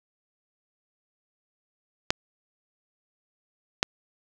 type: clicks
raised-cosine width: 0.2 ms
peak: -3 dBFS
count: 2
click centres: 2.105 / 3.829 s
effects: none